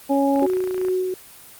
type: harmonic tone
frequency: 277.2 Hz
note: C#4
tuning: in tune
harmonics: 1 / 2 / 3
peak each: -18 / -21 / -23 dBFS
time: 0.09-0.47 s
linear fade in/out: 20 ms
type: click train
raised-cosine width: 0.5 ms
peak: -21 dBFS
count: 16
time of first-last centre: 0.36-0.884 s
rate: 28.6 Hz
type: tone with tremolo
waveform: sine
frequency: 370 Hz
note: F#4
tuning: in tune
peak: -18 dBFS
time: 0.42-1.14 s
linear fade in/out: 2 ms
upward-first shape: sine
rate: 2.5 Hz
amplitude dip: 40%
effects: white hiss -44 dBFS RMS until 1.59 s + Opus 24 kbps